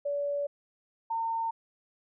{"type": "tone pair in turn", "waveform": "sine", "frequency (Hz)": [573, 909.6], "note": ["D5", "A#5"], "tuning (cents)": [-43, -43], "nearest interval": "minor sixth", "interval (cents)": 800, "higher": "second", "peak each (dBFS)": -28, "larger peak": "neither", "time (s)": [[0.05, 0.47], [1.1, 1.51]], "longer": "first", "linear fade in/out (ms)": 10, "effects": []}